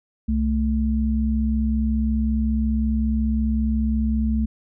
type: tone pair together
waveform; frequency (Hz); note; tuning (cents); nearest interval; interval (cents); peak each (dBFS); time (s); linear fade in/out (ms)
sine; 65.41 / 220; C2 / A3; 0 / 0; octave + major sixth; 2100; -21; 0.28-4.46; 10
effects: none